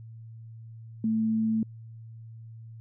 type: tone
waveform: sine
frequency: 221.2 Hz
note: A3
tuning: 9 cents sharp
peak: -23 dBFS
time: 1.04-1.63 s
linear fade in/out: 2 ms
effects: added 113 Hz sine -42 dBFS peak until 2.8 s